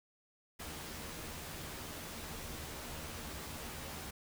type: noise with comb filter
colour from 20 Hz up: pink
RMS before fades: -45 dBFS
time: 0.59-4.11 s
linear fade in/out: 10 ms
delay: 13 ms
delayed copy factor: +0.5
effects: none